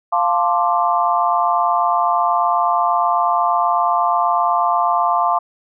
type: chord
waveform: sine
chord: D minor seventh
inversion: first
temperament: equal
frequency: 698.5 / 880 / 1046.5 / 1174.7 Hz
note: F5 / A5 / C6 / D6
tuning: 0 / 0 / 0 / 0 cents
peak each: -18 / -20 / -19 / -20 dBFS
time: 0.12-5.39 s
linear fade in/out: 10 ms
effects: none